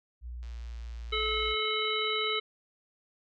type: tone with pitch glide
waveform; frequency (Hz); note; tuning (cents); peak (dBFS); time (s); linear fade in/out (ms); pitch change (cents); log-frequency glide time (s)
sine; 60.2 to 58.69; B1 to A#1; -44 to +12; -37; 0.21-1.56; 50; -44; 0.44-0.92
type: click train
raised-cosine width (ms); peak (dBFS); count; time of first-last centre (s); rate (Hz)
0.2; -39; 125; 0.43-1.518; 114
type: harmonic tone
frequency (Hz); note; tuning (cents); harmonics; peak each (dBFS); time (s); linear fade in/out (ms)
432.2; A4; -31; 1 / 3 / 5 / 7 / 9; -34 / -34 / -34 / -34 / -34; 1.12-2.4; 10
effects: none